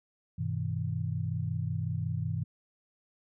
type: chord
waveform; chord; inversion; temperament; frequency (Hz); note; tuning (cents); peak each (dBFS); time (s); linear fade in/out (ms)
sine; G augmented; none; equal with one note detuned; 98 / 123.47 / 159.66; G2 / B2 / D#3; 0 / 0 / +45; -34; 0.38-2.44; 10
effects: none